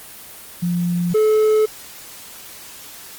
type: tone pair in turn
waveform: sine / triangle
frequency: 174.61 / 431.7 Hz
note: F3 / A4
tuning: 0 / -33 cents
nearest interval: octave + major third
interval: 1567 cents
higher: second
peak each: -17 / -10 dBFS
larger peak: second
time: 0.62-1.14 / 1.14-1.66 s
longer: neither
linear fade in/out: 10 ms
effects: white hiss -38 dBFS RMS until 3.18 s + Opus 24 kbps